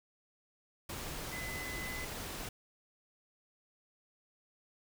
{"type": "tone in noise", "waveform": "sine", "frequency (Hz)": 2025, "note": "B6", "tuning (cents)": 43, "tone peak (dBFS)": -42, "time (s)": [1.32, 2.05], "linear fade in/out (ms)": 5, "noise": "pink", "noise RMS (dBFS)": -42, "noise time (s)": [0.89, 2.49], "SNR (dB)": -3, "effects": []}